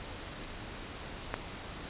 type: click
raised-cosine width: 0.5 ms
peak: -16 dBFS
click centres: 1.341 s
effects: pink hiss -43 dBFS RMS until 1.89 s + resampled to 8000 Hz